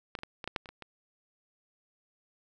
clicks, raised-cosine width 0.3 ms, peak -19 / -25 / -22 / -23 / -18 / -14 / -30 / -28 / -27 dBFS, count 9, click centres 0.152 / 0.189 / 0.234 / 0.442 / 0.476 / 0.562 / 0.658 / 0.69 / 0.823 s, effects none

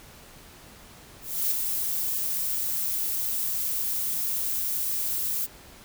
violet noise with ADSR envelope, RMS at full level -24 dBFS, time 1.21-5.47 s, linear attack 300 ms, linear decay 15 ms, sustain -4 dB, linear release 26 ms, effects pink hiss -49 dBFS RMS until 5.84 s

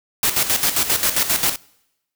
white noise with tremolo, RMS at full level -17 dBFS, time 0.23-1.56 s, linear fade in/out 2 ms, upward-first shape square, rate 7.5 Hz, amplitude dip 65%, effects noise-tail reverb RT60 0.9 s tail -25 dB re dry

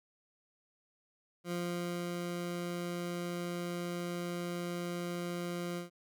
20% pulse tone with ADSR envelope, 174.61 Hz, F3, in tune, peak -29 dBFS, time 1.44-5.9 s, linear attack 76 ms, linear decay 570 ms, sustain -2 dB, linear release 130 ms, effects none

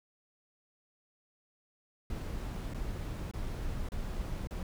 brown noise with dropouts, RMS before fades -37 dBFS, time 2.1-4.63 s, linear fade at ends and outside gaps 2 ms, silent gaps 2.737-2.745 / 3.313-3.336 / 3.888-3.919 / 4.472-4.508 s, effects none

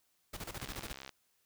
pink noise with tremolo, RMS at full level -42 dBFS, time 0.33-0.93 s, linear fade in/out 10 ms, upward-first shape square, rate 14 Hz, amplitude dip 75%
click train, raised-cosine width 0.2 ms, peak -28 dBFS, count 34, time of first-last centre 0.6-1.093 s, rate 67 Hz
effects white hiss -75 dBFS RMS until 1.45 s

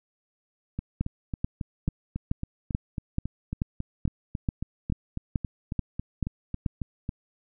two click trains, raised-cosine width 5 ms, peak -13 / -18 dBFS, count 14 / 24, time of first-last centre 1.01-6.662 / 0.79-7.091 s, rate 2.3 / 3.65 Hz, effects none

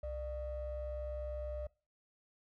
triangle ring-modulated tone, 331.3 Hz, E4, 9 cents sharp, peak -32 dBFS, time 0.03-1.67 s, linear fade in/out 5 ms, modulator 267 Hz, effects noise-tail reverb RT60 0.4 s tail -25 dB re dry + tanh soft clip ceiling -32 dBFS

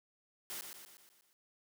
white noise with echo, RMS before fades -43 dBFS, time 0.5-0.61 s, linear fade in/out 0 ms, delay 120 ms, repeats 6, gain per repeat -5 dB, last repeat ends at 1.33 s, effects high-pass 150 Hz 12 dB/octave

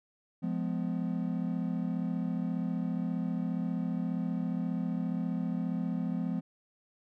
triangle chord, F diminished, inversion none, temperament just, 174.61 / 209.5 / 251.4 Hz, F3 / Ab3 / Cb4, 0 / +15 / +31 cents, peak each -31 / -34 / -33 dBFS, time 0.42-6.41 s, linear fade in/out 20 ms, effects none

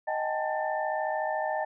sine tone cluster, 624 / 772 / 831 / 885 / 1787 Hz, D#5 / G5 / G#5 / A5 / A6, +5 / -27 / +1 / +10 / +26 cents, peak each -31 / -33 / -37 / -34 / -37 dBFS, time 0.07-1.65 s, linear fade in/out 10 ms, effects none

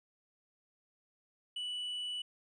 triangle tone, 2960 Hz, F#7, in tune, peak -35 dBFS, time 1.56-2.22 s, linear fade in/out 5 ms, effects resampled to 22050 Hz

